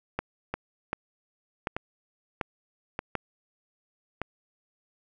two click trains, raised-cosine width 0.5 ms, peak -13 / -15 dBFS, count 5 / 4, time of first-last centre 0.19-3.153 / 0.54-4.216 s, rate 1.35 / 0.816 Hz, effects none

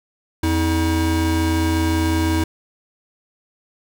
square tone pair together, 84.76 / 320 Hz, E2 / D#4, +49 / +49 cents, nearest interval octave + major seventh, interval 2300 cents, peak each -20 dBFS, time 0.43-2.44 s, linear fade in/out 5 ms, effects none

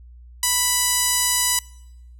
sawtooth tone with band-pass filter, 987.8 Hz, B5, in tune, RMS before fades -20 dBFS, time 0.43-1.59 s, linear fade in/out 2 ms, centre 9100 Hz, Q 1.3, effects noise-tail reverb RT60 0.9 s tail -24 dB re dry + added 60 Hz sine -41 dBFS peak until 2.19 s

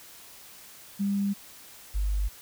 sine tone pair in turn, 199.9 / 49.98 Hz, G3 / G1, +34 / +34 cents, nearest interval 2 octaves, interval 2400 cents, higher first, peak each -24 dBFS, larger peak neither, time 0.99-1.34 / 1.94-2.29 s, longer neither, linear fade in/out 20 ms, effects white hiss -49 dBFS RMS until 2.41 s

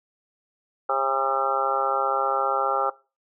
harmonic tone with a mistuned harmonic, 134.9 Hz, C#3, 47 cents flat, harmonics 3 / 4 / 5 / 6 / 7 / 8 / 9 / 10, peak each -33 / -27 / -35 / -26 / -33 / -38 / -28 / -27 dBFS, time 0.89-2.9 s, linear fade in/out 5 ms, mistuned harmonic 8, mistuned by +17 cents, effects noise-tail reverb RT60 0.3 s tail -20 dB re dry

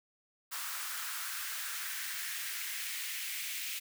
white noise with high-pass filter sweep, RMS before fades -39 dBFS, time 0.51-3.8 s, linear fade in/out 20 ms, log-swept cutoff 1200 to 2400 Hz, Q 2.5, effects none

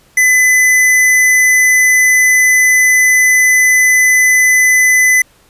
square tone, 2011 Hz, B6, 31 cents sharp, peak -7 dBFS, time 0.17-5.22 s, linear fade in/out 5 ms, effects pink hiss -49 dBFS RMS until 5.49 s + resampled to 32000 Hz

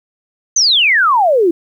sine exponential sweep, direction down, 6400 to 320.4 Hz, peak -8 dBFS, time 0.56-1.51 s, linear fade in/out 5 ms, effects 8-bit

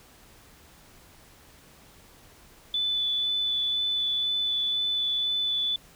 sine tone with vibrato, 3483 Hz, A7, 18 cents flat, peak -24 dBFS, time 2.74-5.76 s, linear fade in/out 2 ms, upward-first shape sine, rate 2 Hz, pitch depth 9 cents each way, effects pink hiss -54 dBFS RMS until 5.95 s

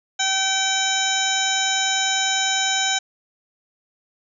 harmonic tone, 770 Hz, G5, 31 cents flat, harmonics 1 / 2 / 3 / 4 / 5 / 7 / 8 / 9, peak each -26 / -26 / -29 / -27 / -25 / -31 / -29 / -26 dBFS, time 0.19-2.99 s, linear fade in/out 10 ms, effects none

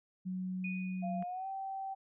sine tone, 185 Hz, F#3, in tune, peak -35 dBFS, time 0.25-1.24 s, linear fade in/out 20 ms
sine tone with exponential decay, 2474 Hz, D#7, 10 cents flat, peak -38 dBFS, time 0.64-1.52 s, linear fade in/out 5 ms, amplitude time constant 190 ms
sine tone with pitch glide, 690 to 774.5 Hz, F5 to G5, -21 to -21 cents, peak -37 dBFS, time 1.02-1.95 s, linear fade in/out 20 ms, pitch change +200 cents, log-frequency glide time 1.19-1.47 s
click, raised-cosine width 0.5 ms, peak -37 dBFS, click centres 1.225 s
effects none

